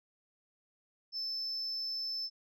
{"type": "tone", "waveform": "sine", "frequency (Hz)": 5274, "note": "E8", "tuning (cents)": 0, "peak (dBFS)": -33, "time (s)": [1.12, 2.3], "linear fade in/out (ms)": 50, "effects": ["tanh soft clip ceiling -32 dBFS"]}